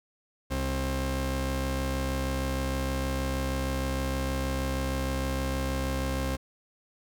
sawtooth tone pair together, 66.4 / 265.6 Hz, C2 / C4, +26 / +26 cents, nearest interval 2 octaves, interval 2400 cents, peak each -25 / -27 dBFS, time 0.5-6.37 s, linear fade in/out 20 ms, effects none

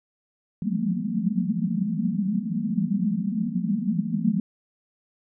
white band-pass noise, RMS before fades -25 dBFS, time 0.62-4.4 s, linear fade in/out 2 ms, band 170 to 230 Hz, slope 96 dB/octave, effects none

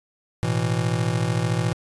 square chord, A suspended second, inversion none, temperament just, 110 / 123.75 / 165 Hz, A2 / B2 / E3, 0 / +4 / +2 cents, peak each -26 dBFS, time 0.43-1.73 s, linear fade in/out 0 ms, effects resampled to 24000 Hz

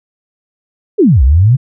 sine exponential two-way sweep, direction down then up, 470 to 59.7 to 138.8 Hz, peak -4 dBFS, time 0.98-1.57 s, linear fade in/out 20 ms, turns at 1.23 s, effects none

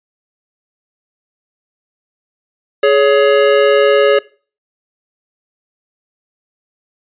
square tone pair together, 419.8 / 560.4 Hz, G#4 / C#5, +19 / +19 cents, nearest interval perfect fourth, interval 500 cents, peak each -11 dBFS, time 2.83-4.19 s, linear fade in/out 5 ms, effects noise-tail reverb RT60 0.4 s tail -22 dB re dry + resampled to 8000 Hz

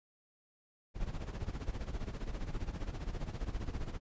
brown noise with tremolo, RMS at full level -36 dBFS, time 0.94-4 s, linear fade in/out 50 ms, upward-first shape sine, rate 15 Hz, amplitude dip 75%, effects resampled to 16000 Hz

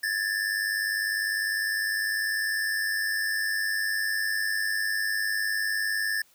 square tone pair together, 1680 / 1779.9 Hz, G#6 / A6, +19 / +19 cents, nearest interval minor second, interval 100 cents, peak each -31 / -28 dBFS, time 0.03-6.22 s, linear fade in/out 5 ms, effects white hiss -61 dBFS RMS until 6.34 s

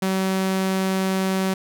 sawtooth tone, 190 Hz, F#3, 46 cents sharp, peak -16 dBFS, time 0.02-1.54 s, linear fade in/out 5 ms, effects none

